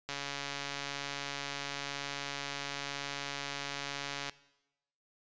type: click train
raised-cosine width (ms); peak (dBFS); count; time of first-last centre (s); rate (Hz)
0.2; -20; 594; 0.09-4.296; 141
effects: noise-tail reverb RT60 0.9 s tail -19 dB re dry + resampled to 16000 Hz